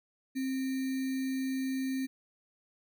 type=tone with sample-and-hold; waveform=sine; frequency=263.9 Hz; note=C4; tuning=15 cents sharp; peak=-30 dBFS; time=0.35-2.07 s; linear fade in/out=20 ms; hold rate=2100 Hz; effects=none